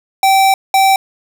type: tone bursts at uneven times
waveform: square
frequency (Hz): 775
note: G5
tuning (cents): -20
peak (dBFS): -8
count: 2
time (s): 0.23-0.54 / 0.74-0.96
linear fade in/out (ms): 2
effects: none